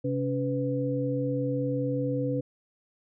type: tone cluster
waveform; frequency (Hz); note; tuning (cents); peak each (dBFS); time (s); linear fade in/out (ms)
sine; 133.2 / 281.9 / 497.7; C3 / C#4 / B4; +31 / +29 / +13; -30; 0.04-2.41; 10
effects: none